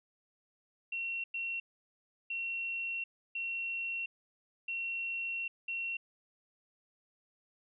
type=tone bursts at uneven times; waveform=sine; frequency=2727 Hz; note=F7; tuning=42 cents flat; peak=-34 dBFS; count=6; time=0.92-1.24 / 1.34-1.6 / 2.3-3.04 / 3.35-4.06 / 4.68-5.48 / 5.68-5.97 s; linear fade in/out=5 ms; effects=none